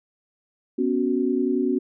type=chord; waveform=sine; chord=B suspended second; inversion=none; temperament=equal; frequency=246.9 / 277.2 / 370 Hz; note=B3 / C#4 / F#4; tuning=0 / 0 / 0 cents; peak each=-24 dBFS; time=0.78-1.79 s; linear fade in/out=10 ms; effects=none